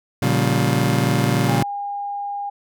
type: chord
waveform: 30% pulse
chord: G half-diminished seventh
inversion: first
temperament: just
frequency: 117.6 / 141.12 / 176.4 / 196 Hz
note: Bb2 / Db3 / F3 / G3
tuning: +16 / +31 / +18 / 0 cents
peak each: -18 / -18 / -22 / -22 dBFS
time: 0.22-1.63 s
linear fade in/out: 5 ms
type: tone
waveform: sine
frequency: 810 Hz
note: G#5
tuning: 43 cents flat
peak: -24 dBFS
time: 1.48-2.5 s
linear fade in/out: 10 ms
effects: none